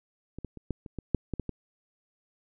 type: clicks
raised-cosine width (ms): 3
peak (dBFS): -26 / -23 / -30 / -17 / -29 / -22 / -10 / -18 / -19 / -20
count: 10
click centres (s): 0.386 / 0.447 / 0.573 / 0.707 / 0.862 / 0.987 / 1.147 / 1.337 / 1.397 / 1.493
effects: none